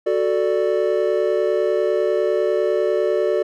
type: chord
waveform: triangle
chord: D major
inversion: first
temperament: equal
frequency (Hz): 370 / 440 / 587.3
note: F#4 / A4 / D5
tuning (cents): 0 / 0 / 0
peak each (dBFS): -19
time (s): 0.06-3.43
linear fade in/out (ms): 10
effects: none